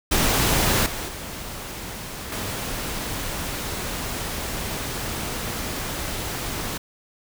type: noise with level steps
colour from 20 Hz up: pink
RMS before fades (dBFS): -20 / -30 / -34 / -29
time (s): 0.11-6.78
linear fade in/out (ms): 10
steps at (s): 0.86 / 1.08 / 2.32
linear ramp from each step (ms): 2
effects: none